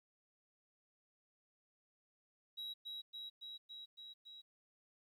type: tone with echo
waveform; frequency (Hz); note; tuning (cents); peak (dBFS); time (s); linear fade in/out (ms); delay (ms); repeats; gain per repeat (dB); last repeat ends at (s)
sine; 3861; B7; -40; -40; 2.57-2.74; 20; 280; 6; -2; 4.42
effects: tanh soft clip ceiling -42 dBFS + 13-bit